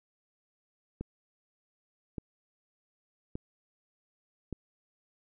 click train, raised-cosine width 3 ms, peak -23 dBFS, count 4, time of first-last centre 1.01-4.527 s, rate 0.853 Hz, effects none

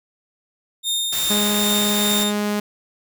sawtooth tone with tremolo, 3657 Hz, A#7, 34 cents flat, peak -16 dBFS, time 0.83-2.33 s, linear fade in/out 50 ms, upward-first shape triangle, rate 2.5 Hz, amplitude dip 35%
white noise, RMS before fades -26 dBFS, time 1.12-2.24 s, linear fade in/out 10 ms
sawtooth tone, 207.6 Hz, G#3, in tune, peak -16 dBFS, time 1.3-2.6 s, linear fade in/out 5 ms
effects none

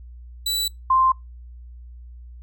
sawtooth / sine tone pair in turn, 3951 / 1046.5 Hz, B7 / C6, 0 / 0 cents, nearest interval octave + major seventh, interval 2300 cents, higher first, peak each -18 / -14 dBFS, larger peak second, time 0.46-0.68 / 0.9-1.12 s, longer neither, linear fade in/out 5 ms, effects noise-tail reverb RT60 0.2 s tail -25 dB re dry + added 60 Hz sine -38 dBFS peak until 2.42 s

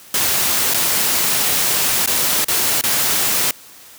white noise with dropouts, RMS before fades -17 dBFS, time 0.14-3.51 s, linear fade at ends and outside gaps 2 ms, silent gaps 0.738-0.743 / 2.061-2.074 / 2.445-2.483 / 2.812-2.837 s, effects white hiss -42 dBFS RMS until 3.98 s + high-pass 80 Hz 12 dB/octave

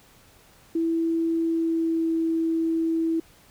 sine tone with pitch glide, 329.6 to 326.9 Hz, E4 to E4, 0 to -14 cents, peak -21 dBFS, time 0.75-3.2 s, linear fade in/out 5 ms, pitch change -14 cents, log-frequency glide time 1.45-2.1 s, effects pink hiss -55 dBFS RMS until 3.5 s

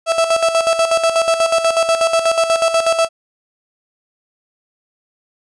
35% pulse tone with tremolo, 659.3 Hz, E5, in tune, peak -9 dBFS, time 0.06-3.09 s, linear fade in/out 50 ms, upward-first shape square, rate 8.2 Hz, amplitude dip 60%, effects resampled to 24000 Hz

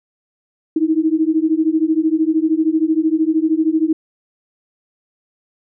sine beating tone pair, 311.1 / 324.1 Hz, D#4 / E4, 0 / -29 cents, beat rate 13 Hz, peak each -16 dBFS, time 0.76-3.93 s, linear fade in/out 5 ms, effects none

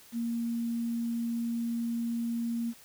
sine tone with quantisation, 233.1 Hz, A#3, in tune, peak -29 dBFS, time 0.12-2.74 s, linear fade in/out 50 ms, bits 9, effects white hiss -55 dBFS RMS until 2.84 s

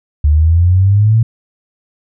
sine exponential sweep, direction up, 72.4 to 115.6 Hz, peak -6 dBFS, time 0.24-1.23 s, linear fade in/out 5 ms, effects none

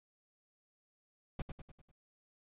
brown noise with echo, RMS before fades -35 dBFS, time 1.39-1.42 s, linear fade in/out 5 ms, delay 99 ms, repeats 5, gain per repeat -6 dB, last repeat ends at 1.915 s, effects resampled to 8000 Hz

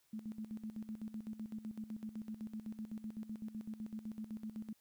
sine tone with tremolo, 217.4 Hz, A3, 21 cents flat, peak -40 dBFS, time 0.13-4.73 s, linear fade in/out 5 ms, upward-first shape square, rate 7.9 Hz, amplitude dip 75%, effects white hiss -74 dBFS RMS until 4.8 s

